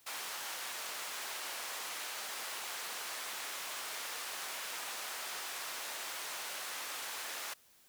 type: band-pass noise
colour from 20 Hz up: pink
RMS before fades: -42 dBFS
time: 0.06-7.54 s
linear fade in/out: 10 ms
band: 860 to 16000 Hz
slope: 12 dB/octave
effects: white hiss -65 dBFS RMS until 7.88 s